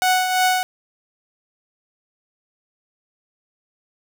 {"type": "tone with tremolo", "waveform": "sawtooth", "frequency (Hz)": 740, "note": "F#5", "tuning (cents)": 0, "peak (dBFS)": -10, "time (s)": [0.02, 0.63], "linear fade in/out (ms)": 0, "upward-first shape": "triangle", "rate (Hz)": 2.9, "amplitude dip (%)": 55, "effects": []}